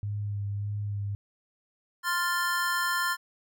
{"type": "tone with vibrato", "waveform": "sine", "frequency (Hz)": 102.2, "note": "G#2", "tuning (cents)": -27, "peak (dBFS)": -29, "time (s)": [0.03, 1.15], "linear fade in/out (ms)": 0, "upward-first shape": "sine", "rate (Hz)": 1.7, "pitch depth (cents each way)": 21}
{"type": "chord", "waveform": "square", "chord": "F major", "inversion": "second", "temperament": "equal", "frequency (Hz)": [1046.5, 1396.9, 1760], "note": ["C6", "F6", "A6"], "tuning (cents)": [0, 0, 0], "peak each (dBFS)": -31, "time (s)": [2.03, 3.17], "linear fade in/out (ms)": 50}
{"effects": []}